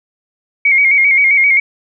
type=tone with vibrato; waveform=sine; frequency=2199 Hz; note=C#7; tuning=14 cents flat; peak=-7 dBFS; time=0.65-1.6 s; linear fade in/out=5 ms; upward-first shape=square; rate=7.6 Hz; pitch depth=51 cents each way; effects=none